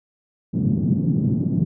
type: band-pass noise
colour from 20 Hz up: white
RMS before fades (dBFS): -20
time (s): 0.53-1.65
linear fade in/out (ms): 20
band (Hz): 120 to 220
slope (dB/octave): 24
effects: none